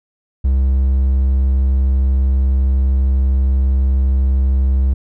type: tone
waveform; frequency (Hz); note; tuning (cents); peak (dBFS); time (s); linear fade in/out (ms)
triangle; 66.2; C2; +21; -9; 0.44-4.94; 10
effects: none